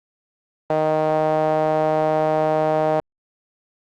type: tone with band-pass filter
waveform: sawtooth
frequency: 155.56 Hz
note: D#3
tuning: in tune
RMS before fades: -19 dBFS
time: 0.7-3 s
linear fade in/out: 2 ms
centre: 670 Hz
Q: 3.6
effects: Opus 24 kbps